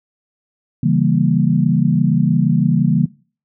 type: chord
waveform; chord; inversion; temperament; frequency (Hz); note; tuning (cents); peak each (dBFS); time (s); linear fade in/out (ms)
sine; C# diminished seventh; none; equal; 138.59 / 164.81 / 196 / 233.1; C#3 / E3 / G3 / Bb3; 0 / 0 / 0 / 0; -17 / -16 / -19 / -18; 0.83-3.06; 5
effects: noise-tail reverb RT60 0.4 s tail -21 dB re dry